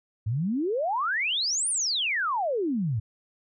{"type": "exponential two-way sweep", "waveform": "sine", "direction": "up then down", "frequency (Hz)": [100, 9830, 100], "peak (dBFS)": -24, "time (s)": [0.26, 3], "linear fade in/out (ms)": 10, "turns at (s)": 1.69, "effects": []}